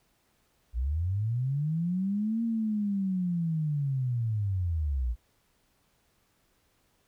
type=linear two-way sweep; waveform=sine; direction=up then down; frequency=55 to 232.2 to 55 Hz; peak=-26 dBFS; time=0.73-5.16 s; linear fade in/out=50 ms; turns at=2.43 s; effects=pink hiss -70 dBFS RMS until 7.07 s